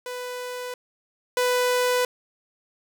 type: tone pair in turn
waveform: sawtooth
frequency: 496.6 / 496.6 Hz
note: B4 / B4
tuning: +9 / +9 cents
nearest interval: unison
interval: 0 cents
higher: neither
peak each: -27 / -16 dBFS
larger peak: second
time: 0.06-0.74 / 1.37-2.05 s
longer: neither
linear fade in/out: 2 ms
effects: none